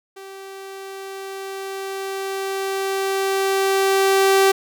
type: tone with level ramp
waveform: sawtooth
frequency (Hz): 388.1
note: G4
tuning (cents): -17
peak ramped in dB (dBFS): -32 to -8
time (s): 0.16-4.52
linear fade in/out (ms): 10
effects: none